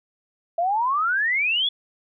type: exponential sweep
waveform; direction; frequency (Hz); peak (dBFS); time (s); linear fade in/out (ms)
sine; up; 659.3 to 3476; -19; 0.58-1.69; 5
effects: none